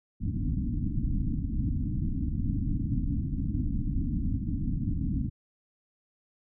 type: low-pass noise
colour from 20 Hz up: pink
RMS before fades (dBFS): -29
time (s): 0.2-5.3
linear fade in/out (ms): 20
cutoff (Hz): 300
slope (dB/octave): 96
effects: none